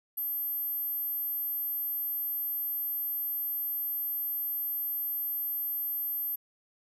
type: tone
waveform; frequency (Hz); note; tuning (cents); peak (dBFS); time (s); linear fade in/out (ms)
sine; 12920; G#9; -49; -30; 0.17-6.36; 10
effects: none